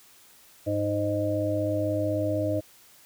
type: harmonic tone with a mistuned harmonic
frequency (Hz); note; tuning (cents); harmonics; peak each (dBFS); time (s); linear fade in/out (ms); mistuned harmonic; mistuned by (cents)
102.9; G#2; -16; 1 / 3 / 5 / 6; -30 / -29 / -32 / -28; 0.66-2.61; 20; 5; +23
effects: white hiss -55 dBFS RMS until 3.05 s